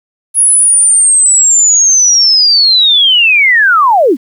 sine linear sweep, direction down, 10548 to 214.6 Hz, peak -4 dBFS, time 0.34-4.17 s, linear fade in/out 50 ms, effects 7-bit

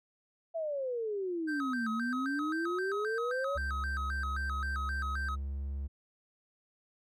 sine exponential two-way sweep, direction down then up, 674 to 220 to 579 Hz, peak -32 dBFS, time 0.54-3.58 s, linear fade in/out 20 ms, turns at 1.9 s
triangle tone with vibrato, 1410 Hz, F6, 16 cents sharp, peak -33 dBFS, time 1.47-5.36 s, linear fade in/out 20 ms, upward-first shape square, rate 3.8 Hz, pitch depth 180 cents each way
triangle tone, 69.3 Hz, C#2, in tune, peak -32 dBFS, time 3.55-5.88 s, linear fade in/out 20 ms
effects none

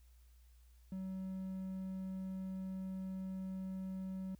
triangle tone, 188.9 Hz, F#3, 36 cents sharp, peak -38 dBFS, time 0.92-4.35 s, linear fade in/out 2 ms, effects added 60 Hz sine -60 dBFS peak until 4.39 s + white hiss -75 dBFS RMS until 4.39 s

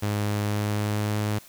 sawtooth tone with pitch glide, 103.83 to 105.4 Hz, G#2 to G#2, 0 to +26 cents, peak -20 dBFS, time 0.02-1.39 s, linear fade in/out 10 ms, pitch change +26 cents, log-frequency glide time 0.38-1.15 s, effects white hiss -50 dBFS RMS until 1.48 s

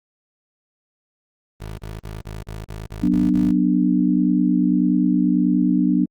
20% pulse tone bursts, 53.2 Hz, G#1, 42 cents sharp, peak -25 dBFS, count 9, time 1.6-3.516 s, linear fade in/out 10 ms, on 180 ms, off 37 ms
sine chord, B minor, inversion second, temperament just, 185.21 / 246.9 / 296.3 Hz, F#3 / B3 / D4, +2 / 0 / +15 cents, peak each -19 dBFS, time 3.02-6.06 s, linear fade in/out 20 ms
effects Opus 32 kbps

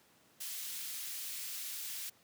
white high-pass noise, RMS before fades -42 dBFS, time 0.4-2.1 s, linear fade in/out 10 ms, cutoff 2300 Hz, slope 12 dB/octave, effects pink hiss -66 dBFS RMS until 2.23 s + high-pass 150 Hz 12 dB/octave

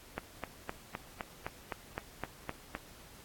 click train, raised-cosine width 0.5 ms, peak -20 dBFS, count 11, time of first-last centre 0.18-2.751 s, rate 3.89 Hz, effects pink hiss -55 dBFS RMS until 3.24 s + AAC 64 kbps

